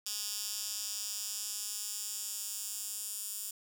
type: tone with high-pass filter sweep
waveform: 10% pulse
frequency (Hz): 207.7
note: G#3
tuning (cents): 0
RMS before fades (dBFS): -39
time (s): 0.06-3.51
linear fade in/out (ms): 5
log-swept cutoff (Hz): 5300 to 8200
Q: 1.5
effects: none